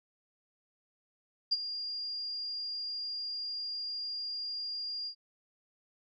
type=tone with ADSR envelope; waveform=sine; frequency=4811 Hz; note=D8; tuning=41 cents sharp; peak=-23 dBFS; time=1.51-5.15 s; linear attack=16 ms; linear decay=33 ms; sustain=-12 dB; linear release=80 ms; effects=none